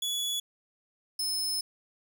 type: tone pair in turn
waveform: sawtooth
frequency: 3403 / 5216 Hz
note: G#7 / E8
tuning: +41 / -19 cents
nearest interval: perfect fifth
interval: 740 cents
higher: second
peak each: -26 dBFS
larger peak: neither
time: 0.02-0.4 / 1.19-1.61 s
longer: second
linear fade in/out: 5 ms
effects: none